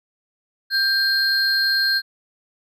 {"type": "tone pair together", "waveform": "triangle", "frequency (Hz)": [1586, 4223], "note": ["G6", "C8"], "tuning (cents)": [20, 15], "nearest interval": "octave + perfect fourth", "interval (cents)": 1695, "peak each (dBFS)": -18, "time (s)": [0.7, 2.02], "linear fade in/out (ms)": 50, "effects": []}